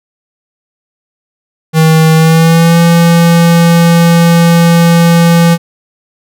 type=tone with pitch glide; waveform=square; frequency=159.6 to 168.99 Hz; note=D#3 to E3; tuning=+44 to +43 cents; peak=-4 dBFS; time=1.73-5.58 s; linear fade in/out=50 ms; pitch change=+99 cents; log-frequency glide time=2.15-2.79 s; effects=none